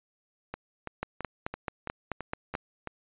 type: two click trains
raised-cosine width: 0.5 ms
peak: -16 / -20 dBFS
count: 8 / 8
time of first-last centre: 1.03-2.552 / 0.54-2.873 s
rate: 4.6 / 3 Hz
effects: resampled to 8000 Hz